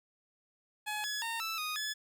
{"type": "tone with pitch steps", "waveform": "15% pulse", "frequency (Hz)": [846, 1693, 916, 1321, 1241, 1714], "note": ["G#5", "G#6", "A#5", "E6", "D#6", "A6"], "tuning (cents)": [32, 33, -31, 3, -5, -46], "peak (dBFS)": -28, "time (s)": [0.86, 1.94], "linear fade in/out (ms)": 20, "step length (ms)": 180, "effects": []}